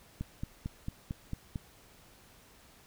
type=click train; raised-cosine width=5 ms; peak=-23 dBFS; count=7; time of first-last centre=0.21-1.558 s; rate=4.45 Hz; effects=pink hiss -59 dBFS RMS until 2.86 s